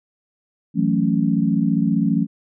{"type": "chord", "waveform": "sine", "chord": "F# minor seventh", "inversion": "third", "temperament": "equal", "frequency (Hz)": [164.81, 185, 220, 277.2], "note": ["E3", "F#3", "A3", "C#4"], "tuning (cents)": [0, 0, 0, 0], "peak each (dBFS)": [-22, -21, -20, -22], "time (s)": [0.74, 2.27], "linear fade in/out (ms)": 50, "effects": []}